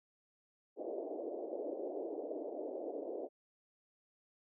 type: band-pass noise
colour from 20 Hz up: pink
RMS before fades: -42 dBFS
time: 0.76-3.29 s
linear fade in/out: 50 ms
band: 310 to 660 Hz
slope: 48 dB/octave
effects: none